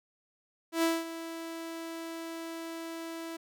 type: tone with ADSR envelope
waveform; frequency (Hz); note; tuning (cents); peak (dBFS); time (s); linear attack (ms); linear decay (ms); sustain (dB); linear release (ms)
sawtooth; 329.6; E4; 0; -20; 0.72-3.37; 110; 210; -14; 10
effects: none